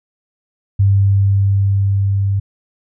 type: tone with level ramp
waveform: sine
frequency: 98.8 Hz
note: G2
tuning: 14 cents sharp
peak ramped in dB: -8 to -13 dBFS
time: 0.79-2.4 s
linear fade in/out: 10 ms
effects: none